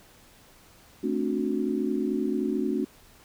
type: chord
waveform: sine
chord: D dominant seventh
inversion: second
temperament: just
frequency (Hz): 220.2 / 264.3 / 293.7 / 367.1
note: A3 / C4 / D4 / F#4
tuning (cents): +2 / +18 / 0 / -14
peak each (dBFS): -30 / -30 / -30 / -30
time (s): 1.03-2.85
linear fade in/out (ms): 10
effects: pink hiss -55 dBFS RMS until 3.24 s